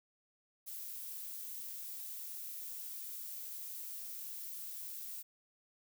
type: noise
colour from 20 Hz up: violet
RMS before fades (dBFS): -45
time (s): 0.66-5.23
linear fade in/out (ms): 20
effects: none